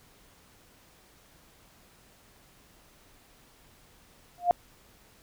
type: tone with exponential growth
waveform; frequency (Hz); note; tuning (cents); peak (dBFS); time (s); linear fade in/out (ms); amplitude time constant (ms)
sine; 704; F5; +14; -14; 4.38-4.51; 0; 28
effects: pink hiss -59 dBFS RMS until 5.22 s